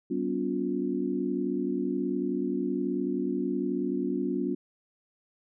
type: tone cluster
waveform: sine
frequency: 192.1 / 246.3 / 285 / 355.7 Hz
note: G3 / B3 / C#4 / F4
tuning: -35 / -5 / +48 / +32 cents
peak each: -34 / -32 / -31 / -32 dBFS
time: 0.1-4.55 s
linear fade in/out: 10 ms
effects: none